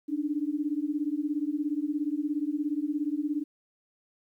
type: beating tone pair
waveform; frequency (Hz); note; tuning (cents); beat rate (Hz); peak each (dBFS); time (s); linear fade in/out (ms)
sine; 287.8 / 304.8; D4 / D#4; -35 / -36; 17; -30; 0.08-3.44; 20
effects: 11-bit